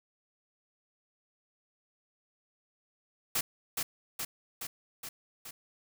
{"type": "noise with echo", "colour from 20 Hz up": "white", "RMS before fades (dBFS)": -30, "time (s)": [3.35, 3.41], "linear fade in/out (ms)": 5, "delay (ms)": 420, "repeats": 5, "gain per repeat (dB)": -3, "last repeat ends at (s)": 5.51, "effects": []}